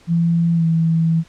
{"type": "tone with pitch glide", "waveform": "sine", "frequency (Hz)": [168.4, 163.7], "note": ["E3", "E3"], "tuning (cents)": [37, -12], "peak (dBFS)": -13, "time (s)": [0.07, 1.24], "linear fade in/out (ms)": 50, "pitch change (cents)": -49, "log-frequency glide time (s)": [0.54, 0.65], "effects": ["pink hiss -50 dBFS RMS until 1.28 s", "low-pass 7000 Hz 12 dB/octave"]}